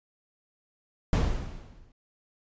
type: noise with exponential decay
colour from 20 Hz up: brown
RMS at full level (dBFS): -19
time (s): 1.13-1.92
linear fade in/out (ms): 2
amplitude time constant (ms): 170
effects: resampled to 16000 Hz